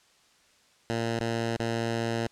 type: tone with dropouts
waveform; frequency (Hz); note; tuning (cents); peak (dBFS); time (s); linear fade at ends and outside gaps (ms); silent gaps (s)
10% pulse; 115.2; A#2; -20; -19; 0.9-2.27; 0; 1.192-1.205 / 1.566-1.596
effects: white hiss -62 dBFS RMS until 2.31 s + low-pass 7000 Hz 12 dB/octave